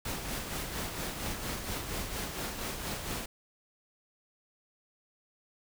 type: noise with tremolo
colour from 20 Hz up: pink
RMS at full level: -35 dBFS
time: 0.05-3.26 s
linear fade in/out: 5 ms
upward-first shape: sine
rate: 4.3 Hz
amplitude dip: 45%
effects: none